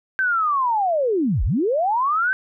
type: linear two-way sweep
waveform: sine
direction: down then up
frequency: 1568 to 31.57 to 1568 Hz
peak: -17 dBFS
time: 0.19-2.33 s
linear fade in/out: 0 ms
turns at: 1.44 s
effects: none